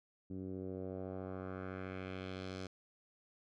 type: tone with low-pass filter sweep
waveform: 10% pulse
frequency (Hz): 93.8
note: F#2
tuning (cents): +24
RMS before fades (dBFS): -44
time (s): 0.3-2.67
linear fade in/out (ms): 5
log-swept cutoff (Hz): 270 to 5600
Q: 1.6
effects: none